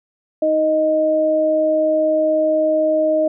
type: tone pair together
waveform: sine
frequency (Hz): 313.8 / 622.3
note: D#4 / D#5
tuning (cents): +15 / 0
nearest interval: octave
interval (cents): 1185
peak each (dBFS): -21 / -14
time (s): 0.42-3.28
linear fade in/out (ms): 5
effects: none